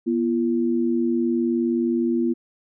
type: tone pair together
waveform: sine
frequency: 241.6 / 341 Hz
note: B3 / F4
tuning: -38 / -41 cents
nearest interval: tritone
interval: 597 cents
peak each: -21 / -22 dBFS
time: 0.06-2.34 s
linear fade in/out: 20 ms
effects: none